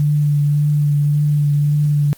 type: tone with vibrato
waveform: sine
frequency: 146.83 Hz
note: D3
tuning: in tune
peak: -12 dBFS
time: 0-2.13 s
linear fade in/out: 0 ms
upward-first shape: triangle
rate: 1.8 Hz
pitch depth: 21 cents each way
effects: white hiss -45 dBFS RMS until 2.17 s + Opus 24 kbps